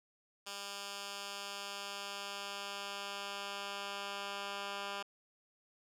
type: tone with band-pass filter sweep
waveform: 10% pulse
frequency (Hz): 200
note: G3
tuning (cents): +35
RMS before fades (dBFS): -43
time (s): 0.46-5.03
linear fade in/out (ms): 10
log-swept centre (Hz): 5100 to 2400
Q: 0.71
effects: none